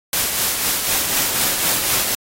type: noise with tremolo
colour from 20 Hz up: white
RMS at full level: -17 dBFS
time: 0.13-2.15 s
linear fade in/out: 2 ms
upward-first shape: triangle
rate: 4 Hz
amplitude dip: 45%
effects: AAC 48 kbps